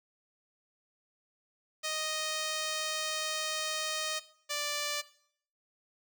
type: tone pair in turn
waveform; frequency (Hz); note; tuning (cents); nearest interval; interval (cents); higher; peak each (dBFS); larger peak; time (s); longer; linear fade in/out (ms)
5% pulse; 622.3 / 587.4; D#5 / D5; 0 / 0; minor second; 100; first; -21; neither; 1.83-4.2 / 4.49-5.02; first; 20
effects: noise-tail reverb RT60 0.6 s tail -17 dB re dry